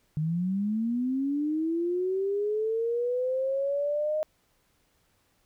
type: linear sweep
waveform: sine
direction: up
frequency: 150 to 622.3 Hz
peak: -25 dBFS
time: 0.17-4.23 s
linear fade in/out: 0 ms
effects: pink hiss -69 dBFS RMS until 5.45 s